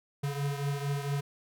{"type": "beating tone pair", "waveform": "square", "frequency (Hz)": [140.6, 145], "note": ["C#3", "D3"], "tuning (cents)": [25, -22], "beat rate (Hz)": 4.4, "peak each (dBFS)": [-32, -37], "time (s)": [0.23, 1.21], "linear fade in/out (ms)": 10, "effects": []}